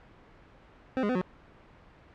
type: tone with pitch steps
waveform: 25% pulse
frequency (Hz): 260.7 / 206.1 / 253.3 / 182.8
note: C4 / G#3 / B3 / F#3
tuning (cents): -6 / -13 / +44 / -21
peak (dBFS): -22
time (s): 0.97-1.214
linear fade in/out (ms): 0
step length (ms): 61
effects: pink hiss -55 dBFS RMS until 2.14 s + low-pass 2000 Hz 12 dB/octave